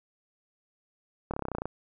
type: slowing click train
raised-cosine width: 1 ms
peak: -18 dBFS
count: 12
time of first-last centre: 1.31-1.656 s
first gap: 27 ms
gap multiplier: 1.03
effects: none